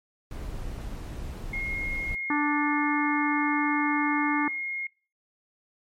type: noise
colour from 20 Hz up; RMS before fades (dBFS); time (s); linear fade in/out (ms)
brown; -35; 0.31-2.15; 2
type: tone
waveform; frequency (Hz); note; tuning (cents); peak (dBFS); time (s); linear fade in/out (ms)
sine; 2146; C7; +43; -29; 1.53-4.87; 5
type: harmonic tone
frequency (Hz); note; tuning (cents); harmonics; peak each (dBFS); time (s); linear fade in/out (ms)
293.8; D4; +1; 1 / 3 / 4 / 5 / 6; -25 / -30 / -31 / -37 / -33; 2.3-4.48; 2
effects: noise-tail reverb RT60 0.4 s tail -24 dB re dry + MP3 64 kbps